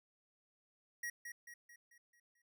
square tone with echo, 1900 Hz, A#6, 33 cents sharp, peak -40 dBFS, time 1.03-1.1 s, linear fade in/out 5 ms, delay 220 ms, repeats 6, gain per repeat -6 dB, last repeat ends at 2.42 s, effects none

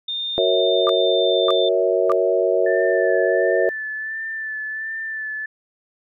sine tone with pitch glide, 3630 to 3566 Hz, A#7 to A7, -47 to +22 cents, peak -23 dBFS, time 0.08-1.69 s, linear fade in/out 5 ms, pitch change -31 cents, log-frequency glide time 0.34-1.53 s
sine chord, F# dominant seventh, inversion none, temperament equal with one note detuned, 370 / 466.2 / 554.4 / 652.4 Hz, F#4 / A#4 / C#5 / E5, 0 / 0 / 0 / -18 cents, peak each -21 dBFS, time 0.38-3.69 s, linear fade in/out 0 ms
sine tone bursts, 1187 Hz, D6, 18 cents sharp, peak -18 dBFS, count 3, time 0.87-2.119 s, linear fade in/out 0 ms, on 23 ms, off 590 ms
sine tone with vibrato, 1760 Hz, A6, in tune, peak -25 dBFS, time 2.66-5.46 s, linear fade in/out 5 ms, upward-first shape sine, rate 1.4 Hz, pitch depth 27 cents each way
effects none

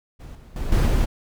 brown noise with level steps, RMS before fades -37 / -43 / -27 / -17 / -19 dBFS, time 0.19-1.06 s, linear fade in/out 20 ms, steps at 0.35 / 0.56 / 0.72 / 0.87 s, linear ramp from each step 2 ms, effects none

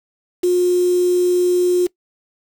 sine tone with quantisation, 358.3 Hz, F4, 44 cents sharp, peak -12 dBFS, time 0.43-1.87 s, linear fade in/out 10 ms, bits 5, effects noise-tail reverb RT60 0.1 s tail -21 dB re dry

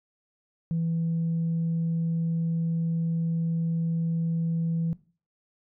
sine tone, 165.4 Hz, E3, 6 cents sharp, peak -23 dBFS, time 0.71-4.93 s, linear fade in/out 0 ms, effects noise-tail reverb RT60 0.4 s tail -19 dB re dry + tanh soft clip ceiling -21 dBFS

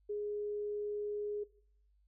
sine tone, 415.3 Hz, G#4, in tune, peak -35 dBFS, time 0.09-1.44 s, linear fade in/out 10 ms, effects noise-tail reverb RT60 0.6 s tail -20 dB re dry + added 50 Hz sine -67 dBFS peak until 2.07 s

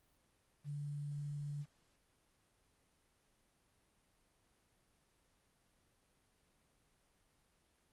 sine tone with quantisation, 145.2 Hz, D3, 19 cents flat, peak -40 dBFS, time 0.64-1.66 s, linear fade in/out 50 ms, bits 11, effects pink hiss -75 dBFS RMS until 7.92 s + Opus 32 kbps

